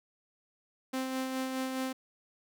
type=tone with tremolo; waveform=sawtooth; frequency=261.3 Hz; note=C4; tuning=2 cents flat; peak=-27 dBFS; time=0.93-1.93 s; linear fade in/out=10 ms; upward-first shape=sine; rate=4.8 Hz; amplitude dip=35%; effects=none